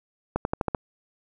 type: accelerating click train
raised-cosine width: 1 ms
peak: -10 dBFS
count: 6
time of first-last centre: 0.36-0.748 s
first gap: 91 ms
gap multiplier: 0.92
effects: none